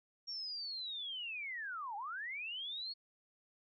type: linear two-way sweep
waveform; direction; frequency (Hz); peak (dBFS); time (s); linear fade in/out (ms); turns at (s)
sine; down then up; 5588 to 784 to 4403; -40; 0.27-2.94; 20; 1.96
effects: none